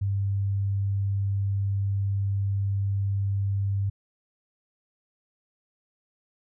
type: tone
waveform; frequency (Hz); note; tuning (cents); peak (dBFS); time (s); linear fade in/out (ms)
sine; 99; G2; +18; -23; 0.01-3.9; 10
effects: none